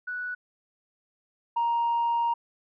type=tone pair in turn; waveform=sine; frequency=1477 / 936.7 Hz; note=F#6 / A#5; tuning=-3 / +8 cents; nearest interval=minor sixth; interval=789 cents; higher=first; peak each=-30 / -21 dBFS; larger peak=second; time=0.07-0.35 / 1.56-2.34 s; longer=second; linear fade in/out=10 ms; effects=tanh soft clip ceiling -20 dBFS